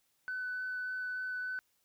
sine tone with vibrato, 1503 Hz, F#6, 27 cents sharp, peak -34 dBFS, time 0.28-1.59 s, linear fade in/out 0 ms, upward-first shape sine, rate 3.4 Hz, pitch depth 8 cents each way, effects tanh soft clip ceiling -31 dBFS + white hiss -75 dBFS RMS until 1.84 s

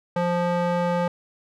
square tone with band-pass filter, 174.9 Hz, F3, 3 cents sharp, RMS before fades -23 dBFS, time 0.16-1.08 s, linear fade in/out 5 ms, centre 690 Hz, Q 0.97, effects none

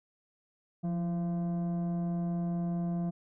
sine tone with frequency modulation, 174.1 Hz, F3, 5 cents flat, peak -27 dBFS, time 0.83-3.11 s, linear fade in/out 20 ms, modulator 510 Hz, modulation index 0.39, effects tanh soft clip ceiling -28 dBFS

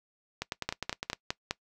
two click trains, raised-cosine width 0.2 ms, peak -12 / -15 dBFS, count 5 / 8, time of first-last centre 0.69-1.51 / 0.42-1.131 s, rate 4.88 / 9.84 Hz, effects noise-tail reverb RT60 0.1 s tail -21 dB re dry

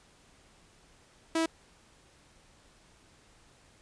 sawtooth tone, 325.8 Hz, E4, 20 cents flat, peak -22 dBFS, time 1.35-1.46 s, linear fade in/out 5 ms, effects pink hiss -61 dBFS RMS until 3.81 s + resampled to 22050 Hz

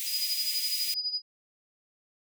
white high-pass noise, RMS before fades -34 dBFS, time 0-0.94 s, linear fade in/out 0 ms, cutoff 2100 Hz, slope 48 dB/octave
sine tone with tremolo, 4939 Hz, D#8, 14 cents flat, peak -26 dBFS, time 0.05-1.22 s, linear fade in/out 50 ms, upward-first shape sine, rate 12 Hz, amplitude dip 70%
effects none

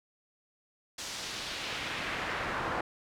brown noise with band-pass filter sweep, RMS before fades -36 dBFS, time 0.98-2.81 s, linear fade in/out 5 ms, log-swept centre 6200 to 1200 Hz, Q 1.2, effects none

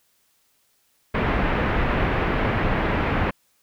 pink low-pass noise, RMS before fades -22 dBFS, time 1.14-3.31 s, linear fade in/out 10 ms, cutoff 2400 Hz, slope 24 dB/octave, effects white hiss -65 dBFS RMS until 3.62 s

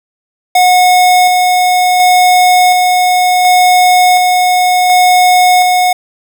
square tone with tremolo, 728 Hz, F#5, 28 cents flat, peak -5 dBFS, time 0.55-5.93 s, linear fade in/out 5 ms, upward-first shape square, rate 0.69 Hz, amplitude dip 25%, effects none

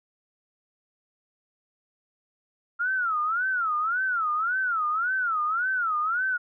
sine tone with vibrato, 1368 Hz, F6, 36 cents flat, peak -23 dBFS, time 2.79-6.38 s, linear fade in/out 20 ms, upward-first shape sine, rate 1.8 Hz, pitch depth 210 cents each way, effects none

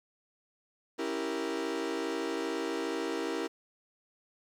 40% pulse chord, C# diminished seventh, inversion none, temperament equal, 277.2 / 329.6 / 392 / 466.2 Hz, C#4 / E4 / G4 / Bb4, 0 / 0 / 0 / 0 cents, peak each -39 / -35 / -37 / -36 dBFS, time 0.98-3.48 s, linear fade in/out 20 ms, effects low-pass 7000 Hz 12 dB/octave + 10-bit

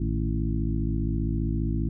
harmonic tone with a mistuned harmonic, 55 Hz, A1, in tune, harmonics 1 / 2 / 3 / 4 / 5 / 6, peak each -27 / -30 / -32 / -33 / -34 / -35 dBFS, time 0-1.89 s, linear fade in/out 5 ms, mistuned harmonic 3, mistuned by -100 cents, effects none

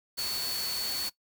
sine tone in noise, 4435 Hz, C#8, in tune, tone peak -31 dBFS, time 0.17-1.1 s, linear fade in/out 20 ms, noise white, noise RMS -36 dBFS, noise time 0.17-1.1 s, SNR +2 dB, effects noise-tail reverb RT60 0.1 s tail -19 dB re dry

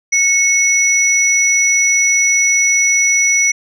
sine tone pair together, 2195 / 5860 Hz, C#7 / F#8, -18 / -18 cents, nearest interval octave + perfect fourth, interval 1700 cents, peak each -12 dBFS, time 0.12-3.52 s, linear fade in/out 10 ms, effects tanh soft clip ceiling -2 dBFS

